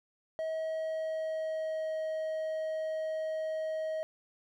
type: tone with pitch glide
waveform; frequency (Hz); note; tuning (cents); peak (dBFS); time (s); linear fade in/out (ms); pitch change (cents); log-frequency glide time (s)
triangle; 639 to 631.7; D#5 to D#5; +46 to +26; -30; 0.39-4.03; 0; -20; 0.53-1.97
effects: none